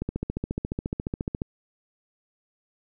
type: click train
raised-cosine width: 3 ms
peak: -15 dBFS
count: 21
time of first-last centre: 0.02-1.419 s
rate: 14.3 Hz
effects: none